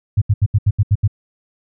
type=tone bursts; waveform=sine; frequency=103 Hz; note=G#2; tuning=14 cents flat; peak=-9 dBFS; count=8; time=0.17-1.078 s; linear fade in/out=10 ms; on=47 ms; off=76 ms; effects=none